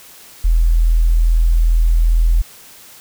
sine tone, 41.2 Hz, E1, in tune, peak -9 dBFS, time 0.44-2.42 s, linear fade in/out 10 ms, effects white hiss -41 dBFS RMS until 3 s

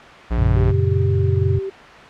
square tone, 58.27 Hz, A#1, in tune, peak -18 dBFS, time 0.3-0.72 s, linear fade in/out 20 ms
sine chord, F# major, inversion none, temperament equal, 92.5 / 116.54 / 138.59 Hz, F#2 / A#2 / C#3, 0 / 0 / 0 cents, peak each -17 / -20 / -22 dBFS, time 0.38-1.59 s, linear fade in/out 5 ms
sine tone with pitch glide, 392 to 387.7 Hz, G4 to G4, 0 to -19 cents, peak -23 dBFS, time 0.56-1.7 s, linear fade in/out 10 ms, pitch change -19 cents, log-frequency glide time 1.09-1.41 s
effects white hiss -38 dBFS RMS until 2.09 s + low-pass 2000 Hz 12 dB/octave

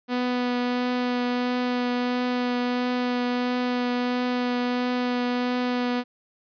sawtooth tone with vibrato, 246.9 Hz, B3, in tune, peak -19 dBFS, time 0.08-6.04 s, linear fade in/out 50 ms, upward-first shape triangle, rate 1.5 Hz, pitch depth 12 cents each way, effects resampled to 11025 Hz

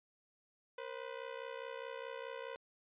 sawtooth ring-modulated tone, 500 Hz, B4, 21 cents sharp, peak -36 dBFS, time 0.78-2.56 s, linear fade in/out 0 ms, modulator 32.4 Hz, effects resampled to 8000 Hz

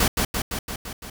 pink noise with echo, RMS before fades -19 dBFS, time 0-0.08 s, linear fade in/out 5 ms, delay 170 ms, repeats 6, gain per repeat -3 dB, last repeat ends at 1.1 s, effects none

